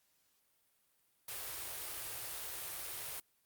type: band-stop noise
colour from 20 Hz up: white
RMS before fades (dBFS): -43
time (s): 1.28-3.2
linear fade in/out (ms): 5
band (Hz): 150 to 320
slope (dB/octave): 48
effects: white hiss -75 dBFS RMS until 3.45 s + Opus 48 kbps